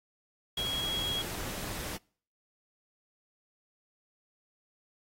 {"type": "tone in noise", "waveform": "sine", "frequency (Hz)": 3305, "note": "G#7", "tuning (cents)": -9, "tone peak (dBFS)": -31, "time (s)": [0.57, 1.22], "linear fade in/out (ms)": 5, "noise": "pink", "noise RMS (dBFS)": -39, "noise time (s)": [0.57, 1.97], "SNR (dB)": 5, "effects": ["noise-tail reverb RT60 0.5 s tail -26 dB re dry", "AAC 48 kbps"]}